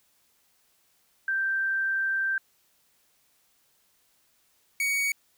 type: tone pair in turn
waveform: sine / 45% pulse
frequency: 1568 / 2243 Hz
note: G6 / C#7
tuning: 0 / +20 cents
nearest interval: tritone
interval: 620 cents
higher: second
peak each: -24 dBFS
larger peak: neither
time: 1.28-2.38 / 4.8-5.12 s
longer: first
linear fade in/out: 2 ms
effects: white hiss -67 dBFS RMS until 5.37 s